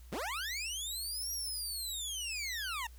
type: linear two-way sweep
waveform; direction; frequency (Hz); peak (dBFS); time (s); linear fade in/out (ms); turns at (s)
20% pulse; up then down; 130.4 to 5730 to 882; -31; 0.12-2.87; 5; 1.32
effects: added 60 Hz sine -50 dBFS peak until 2.98 s + white hiss -64 dBFS RMS until 2.98 s